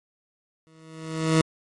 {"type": "tone with exponential growth", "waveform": "20% pulse", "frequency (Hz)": 160, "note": "D#3", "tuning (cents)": 49, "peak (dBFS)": -10, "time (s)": [0.67, 1.41], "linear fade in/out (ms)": 0, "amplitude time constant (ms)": 160, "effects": ["MP3 48 kbps"]}